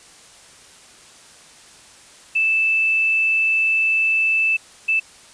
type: tone bursts at uneven times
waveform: sine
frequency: 2637 Hz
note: E7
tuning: in tune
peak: -15 dBFS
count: 2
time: 2.35-4.57 / 4.88-5 s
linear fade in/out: 10 ms
effects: white hiss -46 dBFS RMS until 5.33 s + resampled to 22050 Hz